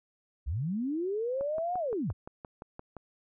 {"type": "linear two-way sweep", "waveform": "sine", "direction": "up then down", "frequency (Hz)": [55, 740, 55], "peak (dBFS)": -29, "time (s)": [0.46, 2.13], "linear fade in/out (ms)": 20, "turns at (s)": 1.77}
{"type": "click train", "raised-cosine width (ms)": 1, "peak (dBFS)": -28, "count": 10, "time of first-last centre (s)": [1.41, 2.967], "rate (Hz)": 5.78}
{"effects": []}